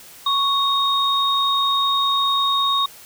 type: tone pair together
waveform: sine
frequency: 1108.7 / 3729 Hz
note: C#6 / A#7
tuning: 0 / 0 cents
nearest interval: octave + major sixth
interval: 2100 cents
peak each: -19 dBFS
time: 0.26-2.86 s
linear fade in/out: 5 ms
effects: white hiss -43 dBFS RMS until 3.05 s